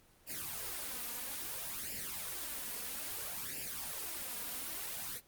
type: noise with flanger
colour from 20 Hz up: white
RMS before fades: -41 dBFS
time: 0.26-5.21 s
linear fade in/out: 50 ms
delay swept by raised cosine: 0.4 to 4.2 ms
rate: 0.6 Hz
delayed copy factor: +0.9
effects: pink hiss -65 dBFS RMS until 5.27 s + Opus 24 kbps